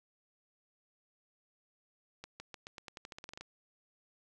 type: accelerating click train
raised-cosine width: 0.2 ms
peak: -28 dBFS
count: 15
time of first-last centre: 2.24-3.41 s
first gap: 160 ms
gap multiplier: 0.89
effects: none